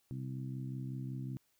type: harmonic tone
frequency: 65.41 Hz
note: C2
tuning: in tune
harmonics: 2 / 3 / 4 / 5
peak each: -39 / -47 / -47 / -52 dBFS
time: 0.11-1.37 s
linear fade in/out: 0 ms
effects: white hiss -75 dBFS RMS until 1.59 s